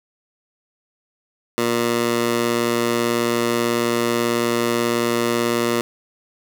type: tone with high-pass filter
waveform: 15% pulse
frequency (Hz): 118.3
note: A#2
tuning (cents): +26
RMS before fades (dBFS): -20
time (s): 1.58-5.81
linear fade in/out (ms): 0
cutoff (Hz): 280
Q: 0.74
effects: none